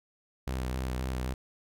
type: tone with vibrato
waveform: sawtooth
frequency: 63.8 Hz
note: C2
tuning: 43 cents flat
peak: -27 dBFS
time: 0.47-1.34 s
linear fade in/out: 5 ms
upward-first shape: square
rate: 3.8 Hz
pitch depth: 25 cents each way
effects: none